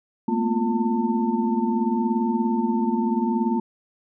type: tone cluster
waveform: sine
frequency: 213.1 / 230 / 250.7 / 349.7 / 896 Hz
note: G#3 / A#3 / B3 / F4 / A5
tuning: +45 / -23 / +26 / +2 / +31 cents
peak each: -29 / -22 / -29 / -28 / -28 dBFS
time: 0.28-3.6 s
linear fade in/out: 5 ms
effects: none

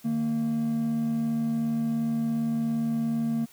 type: tone pair together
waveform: triangle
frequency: 152.2 / 229.5 Hz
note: D#3 / A#3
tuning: -38 / -27 cents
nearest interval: perfect fifth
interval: 711 cents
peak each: -31 / -22 dBFS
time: 0.04-3.46 s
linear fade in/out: 20 ms
effects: tanh soft clip ceiling -17 dBFS + white hiss -55 dBFS RMS until 3.52 s

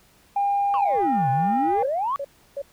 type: tone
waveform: sine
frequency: 804 Hz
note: G5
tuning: 44 cents sharp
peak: -18 dBFS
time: 0.36-1.83 s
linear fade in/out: 5 ms
type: exponential two-way sweep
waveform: sine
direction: down then up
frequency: 1163 to 123.47 to 1163 Hz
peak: -21 dBFS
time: 0.74-2.16 s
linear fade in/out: 0 ms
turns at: 1.3 s
type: tone bursts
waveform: sine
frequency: 560 Hz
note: C#5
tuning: 18 cents sharp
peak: -26 dBFS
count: 3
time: 1.82-2.619 s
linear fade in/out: 5 ms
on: 53 ms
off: 320 ms
effects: tanh soft clip ceiling -15 dBFS + pink hiss -57 dBFS RMS until 2.72 s

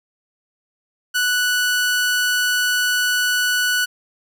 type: tone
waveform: sawtooth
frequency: 1480 Hz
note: F#6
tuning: in tune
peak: -13 dBFS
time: 1.14-3.86 s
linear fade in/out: 20 ms
effects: none

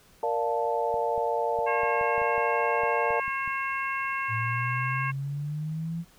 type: chord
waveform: sine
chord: Bb major seventh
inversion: none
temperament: equal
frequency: 466.2 / 587.3 / 698.5 / 880 Hz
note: Bb4 / D5 / F5 / A5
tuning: 0 / 0 / 0 / 0 cents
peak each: -29 / -31 / -31 / -29 dBFS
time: 0.23-3.2 s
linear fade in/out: 2 ms
type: clicks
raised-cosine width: 5 ms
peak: -33 dBFS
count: 12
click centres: 0.942 / 1.179 / 1.589 / 1.834 / 2.012 / 2.18 / 2.217 / 2.38 / 2.835 / 3.106 / 3.28 / 3.477 s
type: harmonic tone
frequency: 540 Hz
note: C#5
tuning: 45 cents flat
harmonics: 2 / 3 / 4 / 5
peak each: -31 / -33 / -34 / -35 dBFS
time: 1.66-5.12 s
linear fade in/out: 20 ms
type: exponential sweep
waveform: sine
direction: up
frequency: 110 to 170.3 Hz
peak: -29 dBFS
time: 4.28-6.05 s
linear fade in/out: 50 ms
effects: pink hiss -58 dBFS RMS until 6.18 s

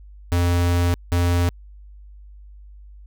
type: tone pair in turn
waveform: square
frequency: 87.31 / 87.31 Hz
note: F2 / F2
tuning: 0 / 0 cents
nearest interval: unison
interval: 0 cents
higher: neither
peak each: -17 dBFS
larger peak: neither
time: 0.32-0.94 / 1.12-1.49 s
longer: first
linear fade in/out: 0 ms
effects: added 50 Hz sine -40 dBFS peak until 3.06 s

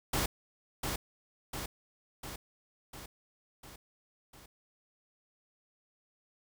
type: noise with echo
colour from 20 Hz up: pink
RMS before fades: -31 dBFS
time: 0.13-0.26 s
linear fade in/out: 5 ms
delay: 700 ms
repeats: 6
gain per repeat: -4 dB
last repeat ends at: 4.46 s
effects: none

